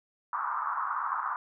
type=band-pass noise; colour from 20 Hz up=pink; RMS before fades=-32 dBFS; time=0.33-1.36 s; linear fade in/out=2 ms; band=990 to 1300 Hz; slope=48 dB/octave; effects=none